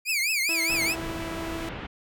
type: tone with vibrato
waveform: sawtooth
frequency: 2344 Hz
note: D7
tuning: 4 cents flat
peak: -20 dBFS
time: 0.05-0.96 s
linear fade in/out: 50 ms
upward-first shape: triangle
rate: 4.8 Hz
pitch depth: 220 cents each way
type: tone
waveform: sawtooth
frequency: 329.3 Hz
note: E4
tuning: 2 cents flat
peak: -29 dBFS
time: 0.49-1.69 s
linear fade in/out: 0 ms
type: low-pass noise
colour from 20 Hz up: pink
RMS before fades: -36 dBFS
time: 0.69-1.87 s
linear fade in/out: 10 ms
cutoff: 3100 Hz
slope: 24 dB/octave
effects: none